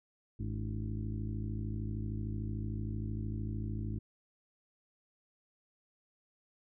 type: harmonic tone with a mistuned harmonic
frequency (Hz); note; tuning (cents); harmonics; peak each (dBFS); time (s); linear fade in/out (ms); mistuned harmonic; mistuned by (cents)
53.2; G#1; +42; 1 / 2 / 3 / 4 / 5 / 6 / 7; -40 / -37 / -49 / -43 / -49 / -48 / -55; 0.39-3.99; 10; 5; +120
effects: none